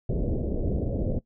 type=low-pass noise; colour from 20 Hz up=pink; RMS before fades=-27 dBFS; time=0.09-1.19 s; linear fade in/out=5 ms; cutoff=580 Hz; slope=48 dB/octave; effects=noise-tail reverb RT60 0.1 s tail -17 dB re dry